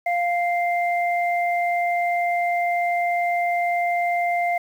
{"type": "tone pair together", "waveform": "sine", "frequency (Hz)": [698.5, 2093], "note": ["F5", "C7"], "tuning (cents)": [0, 0], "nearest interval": "octave + perfect fifth", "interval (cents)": 1900, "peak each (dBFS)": [-20, -26], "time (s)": [0.06, 4.58], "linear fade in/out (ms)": 5, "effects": ["8-bit"]}